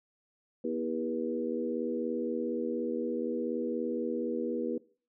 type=harmonic tone with a mistuned harmonic; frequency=80.6 Hz; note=E2; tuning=38 cents flat; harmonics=3 / 4 / 5 / 6; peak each=-35 / -36 / -37 / -35 dBFS; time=0.64-4.78 s; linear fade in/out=5 ms; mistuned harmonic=5; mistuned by=-15 cents; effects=noise-tail reverb RT60 0.4 s tail -20 dB re dry